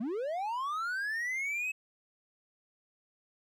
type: linear sweep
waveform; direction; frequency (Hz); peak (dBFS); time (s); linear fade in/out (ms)
triangle; up; 200.7 to 2592; -30; 0-1.72; 10
effects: none